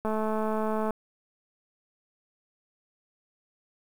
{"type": "click train", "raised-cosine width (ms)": 1, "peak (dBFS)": -17, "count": 187, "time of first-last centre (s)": [0.05, 0.907], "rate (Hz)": 217, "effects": ["8-bit"]}